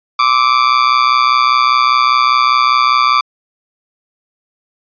40% pulse tone with amplitude modulation, 1170 Hz, D6, 7 cents flat, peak -4 dBFS, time 0.19-3.21 s, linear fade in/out 5 ms, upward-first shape sine, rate 125 Hz, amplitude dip 80%, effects resampled to 11025 Hz

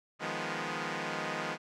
5% pulse chord, F half-diminished seventh, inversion third, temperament equal, 155.56 / 174.61 / 207.7 / 246.9 Hz, Eb3 / F3 / Ab3 / Cb4, 0 / 0 / 0 / 0 cents, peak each -28 dBFS, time 0.19-1.58 s, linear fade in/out 50 ms, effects low-pass 5000 Hz 12 dB/octave

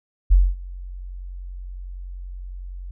sine tone with ADSR envelope, 45.34 Hz, F#1, 34 cents flat, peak -8 dBFS, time 0.3-2.91 s, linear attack 21 ms, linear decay 230 ms, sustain -23 dB, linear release 4 ms, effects none

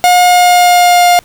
45% pulse tone with pitch glide, 717 to 706.7 Hz, F5 to F5, +45 to +20 cents, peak -4 dBFS, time 0.04-1.19 s, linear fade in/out 0 ms, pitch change -25 cents, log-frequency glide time 0.24-1.08 s, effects pink hiss -43 dBFS RMS until 1.24 s

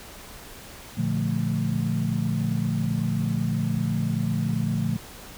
sine chord, Bb major seventh, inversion none, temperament equal, 116.54 / 146.83 / 174.61 / 220 Hz, Bb2 / D3 / F3 / A3, 0 / 0 / 0 / 0 cents, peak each -28 dBFS, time 0.97-4.97 s, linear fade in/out 10 ms, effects pink hiss -43 dBFS RMS until 5.37 s

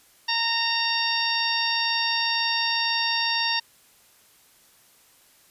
harmonic tone, 922 Hz, A#5, 19 cents flat, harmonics 1 / 2 / 3 / 4 / 5 / 6, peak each -29 / -29 / -29 / -29 / -29 / -29 dBFS, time 0.28-3.6 s, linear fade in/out 10 ms, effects white hiss -57 dBFS RMS until 5.5 s + resampled to 32000 Hz

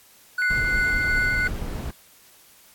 triangle tone with tremolo, 1480 Hz, F#6, in tune, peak -18 dBFS, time 0.38-1.48 s, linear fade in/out 5 ms, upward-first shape triangle, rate 2.8 Hz, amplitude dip 35%
sine tone with vibrato, 2093 Hz, C7, in tune, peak -25 dBFS, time 0.42-1.47 s, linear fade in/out 0 ms, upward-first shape square, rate 9.1 Hz, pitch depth 8 cents each way
brown noise, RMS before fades -29 dBFS, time 0.5-1.91 s, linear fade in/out 5 ms
effects white hiss -53 dBFS RMS until 2.74 s + AAC 64 kbps

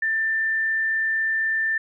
sine tone, 1782 Hz, A6, 22 cents sharp, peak -20 dBFS, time 0.02-1.78 s, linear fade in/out 5 ms, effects none

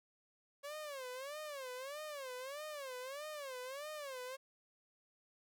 sawtooth tone with vibrato, 554.4 Hz, C#5, in tune, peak -40 dBFS, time 0.63-4.37 s, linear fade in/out 20 ms, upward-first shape sine, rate 1.6 Hz, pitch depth 180 cents each way, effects none

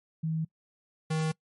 sine / square tone pair in turn, 160 / 157.89 Hz, D#3 / D#3, +49 / +26 cents, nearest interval unison, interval 23 cents, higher first, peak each -27 dBFS, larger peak neither, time 0.23-0.45 / 1.1-1.32 s, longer neither, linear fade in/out 10 ms, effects noise-tail reverb RT60 0.1 s tail -23 dB re dry + MP3 48 kbps

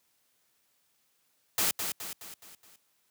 white noise with echo, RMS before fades -27 dBFS, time 1.58-1.71 s, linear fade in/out 2 ms, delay 210 ms, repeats 5, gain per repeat -6 dB, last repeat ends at 2.76 s, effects white hiss -72 dBFS RMS until 3.1 s + high-pass 80 Hz 12 dB/octave

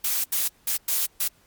blue noise bursts at uneven times, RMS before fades -24 dBFS, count 5, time 0.04-0.24 / 0.32-0.48 / 0.67-0.77 / 0.88-1.06 / 1.2-1.28 s, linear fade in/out 5 ms, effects pink hiss -60 dBFS RMS until 1.46 s + MP3 96 kbps

